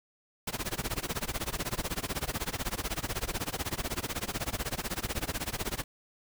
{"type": "noise with tremolo", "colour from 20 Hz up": "pink", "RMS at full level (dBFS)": -31, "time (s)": [0.47, 5.84], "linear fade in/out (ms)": 5, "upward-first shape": "sine", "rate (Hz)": 16, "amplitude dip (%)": 95, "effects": []}